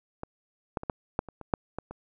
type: clicks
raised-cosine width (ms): 1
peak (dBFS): -21 / -15 / -23 / -14 / -11 / -28 / -27 / -9 / -19 / -26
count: 10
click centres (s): 0.234 / 0.772 / 0.834 / 0.898 / 1.191 / 1.287 / 1.413 / 1.538 / 1.786 / 1.91
effects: none

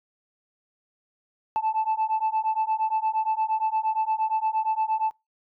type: beating tone pair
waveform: sine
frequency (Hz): 872 / 880.6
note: A5 / A5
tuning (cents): -16 / +1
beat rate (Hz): 8.6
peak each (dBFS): -24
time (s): 1.56-5.11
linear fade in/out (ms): 0
effects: noise-tail reverb RT60 0.2 s tail -23 dB re dry + tanh soft clip ceiling -18 dBFS

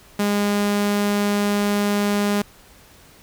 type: tone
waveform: sawtooth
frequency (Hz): 204.6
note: G#3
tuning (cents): -26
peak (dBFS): -14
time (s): 0.19-2.42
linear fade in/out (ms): 5
effects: pink hiss -49 dBFS RMS until 3.22 s

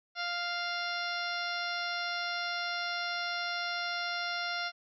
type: harmonic tone with a mistuned harmonic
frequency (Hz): 698.5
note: F5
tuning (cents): 0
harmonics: 1 / 2 / 3 / 4 / 5 / 6 / 7 / 8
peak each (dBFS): -39 / -36 / -40 / -44 / -43 / -42 / -46 / -44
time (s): 0.15-4.72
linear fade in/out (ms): 50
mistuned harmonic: 8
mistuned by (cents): -26
effects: none

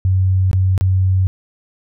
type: tone with dropouts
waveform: sine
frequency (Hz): 93.9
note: F#2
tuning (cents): +26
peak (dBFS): -11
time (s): 0.05-1.27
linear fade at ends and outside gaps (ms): 0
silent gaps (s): 0.513-0.531 / 0.778-0.81
effects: none

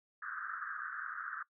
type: band-pass noise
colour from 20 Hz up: pink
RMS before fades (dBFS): -42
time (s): 0.22-1.43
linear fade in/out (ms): 5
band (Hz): 1200 to 1700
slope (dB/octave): 96
effects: noise-tail reverb RT60 0.1 s tail -19 dB re dry

